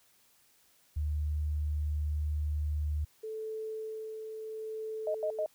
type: tone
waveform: sine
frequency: 75.1 Hz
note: D2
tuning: 39 cents sharp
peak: -29 dBFS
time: 0.96-3.05 s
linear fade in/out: 10 ms
type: tone with tremolo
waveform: sine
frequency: 437.9 Hz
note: A4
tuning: 8 cents flat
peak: -35 dBFS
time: 3.23-5.45 s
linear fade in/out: 10 ms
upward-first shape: sine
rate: 0.72 Hz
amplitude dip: 35%
type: tone bursts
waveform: sine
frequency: 622.3 Hz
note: D#5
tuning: in tune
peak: -29 dBFS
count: 3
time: 5.07-5.461 s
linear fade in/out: 2 ms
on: 75 ms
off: 83 ms
effects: white hiss -66 dBFS RMS until 5.54 s